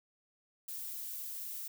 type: noise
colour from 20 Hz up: violet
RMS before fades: -42 dBFS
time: 0.68-1.68 s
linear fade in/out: 5 ms
effects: none